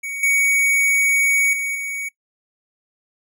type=tone with level steps; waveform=square; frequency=2243 Hz; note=C#7; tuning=20 cents sharp; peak=-26 / -15 / -22 / -25 dBFS; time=0.03-2.09 s; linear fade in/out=10 ms; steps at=0.23 / 1.53 / 1.75 s; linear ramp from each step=2 ms; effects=noise-tail reverb RT60 0.1 s tail -20 dB re dry